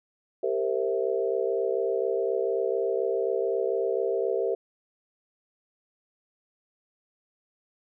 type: chord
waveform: sine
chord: C dominant seventh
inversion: second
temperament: equal with one note detuned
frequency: 392 / 459.2 / 523.3 / 659.3 Hz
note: G4 / Bb4 / C5 / E5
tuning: 0 / -26 / 0 / 0 cents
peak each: -28 / -28 / -31 / -33 dBFS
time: 0.43-4.55 s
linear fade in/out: 5 ms
effects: none